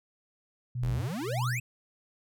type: tone with tremolo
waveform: sine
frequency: 123.4 Hz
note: B2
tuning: 1 cent flat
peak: -27 dBFS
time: 0.75-1.6 s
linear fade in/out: 5 ms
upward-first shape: sine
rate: 1.8 Hz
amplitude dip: 95%
type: exponential sweep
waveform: square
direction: up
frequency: 31.82 to 2692 Hz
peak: -33 dBFS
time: 0.82-1.6 s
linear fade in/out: 10 ms
effects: none